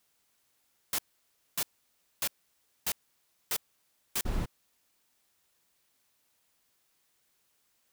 white noise bursts, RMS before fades -30 dBFS, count 6, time 0.93-4.21 s, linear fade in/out 2 ms, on 55 ms, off 590 ms
brown noise, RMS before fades -30 dBFS, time 4.25-4.46 s, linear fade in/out 10 ms
effects white hiss -73 dBFS RMS until 7.92 s

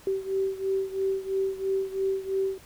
sine beating tone pair, 385 / 388 Hz, G4 / G4, -31 / -18 cents, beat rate 3 Hz, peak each -27 / -30 dBFS, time 0.07-2.58 s, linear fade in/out 2 ms, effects pink hiss -52 dBFS RMS until 2.65 s

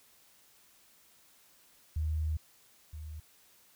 sine tone pair in turn, 77.78 / 77.29 Hz, D#2 / D#2, 0 / -11 cents, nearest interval unison, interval 11 cents, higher first, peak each -29 / -40 dBFS, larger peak first, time 1.96-2.37 / 2.93-3.2 s, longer first, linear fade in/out 5 ms, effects white hiss -63 dBFS RMS until 3.75 s

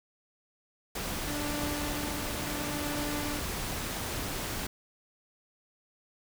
pink noise, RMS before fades -35 dBFS, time 0.95-4.67 s, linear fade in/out 5 ms
sawtooth tone with tremolo, 293.7 Hz, D4, in tune, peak -29 dBFS, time 1.27-3.4 s, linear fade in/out 5 ms, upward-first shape triangle, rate 0.71 Hz, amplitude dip 60%
effects none

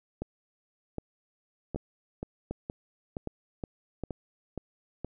two click trains, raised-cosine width 2 ms, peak -20 / -21 dBFS, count 6 / 8, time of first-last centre 0.22-4.037 / 1.76-5.046 s, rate 1.31 / 2.13 Hz, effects none

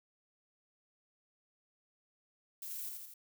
violet noise with echo, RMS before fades -44 dBFS, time 2.62-2.89 s, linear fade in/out 2 ms, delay 83 ms, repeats 3, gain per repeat -3 dB, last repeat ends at 3.139 s, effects none

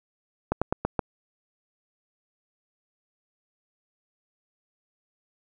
slowing click train, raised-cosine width 1 ms, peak -9 dBFS, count 5, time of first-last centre 0.52-0.992 s, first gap 96 ms, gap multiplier 1.14, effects none

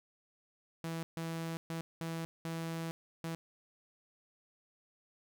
sawtooth tone bursts at uneven times, 164.4 Hz, E3, 4 cents flat, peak -33 dBFS, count 6, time 0.84-1.03 / 1.17-1.57 / 1.7-1.81 / 2.01-2.25 / 2.45-2.91 / 3.24-3.35 s, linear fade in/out 0 ms, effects none

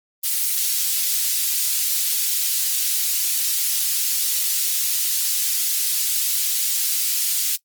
white high-pass noise, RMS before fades -21 dBFS, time 0.23-7.57 s, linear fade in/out 20 ms, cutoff 3700 Hz, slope 12 dB/octave, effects noise-tail reverb RT60 0.1 s tail -21 dB re dry + Opus 24 kbps

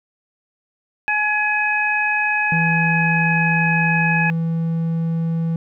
harmonic tone, 843 Hz, G#5, 26 cents sharp, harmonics 1 / 2 / 3, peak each -23 / -20 / -20 dBFS, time 1.08-4.3 s, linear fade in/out 0 ms
triangle tone, 164.81 Hz, E3, in tune, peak -16 dBFS, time 2.52-5.56 s, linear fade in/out 2 ms
effects none

